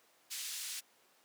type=band-pass noise; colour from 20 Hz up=white; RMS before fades=-42 dBFS; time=0.3-0.81 s; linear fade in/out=20 ms; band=2600 to 9100 Hz; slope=12 dB/octave; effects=pink hiss -67 dBFS RMS until 1.24 s + high-pass 400 Hz 12 dB/octave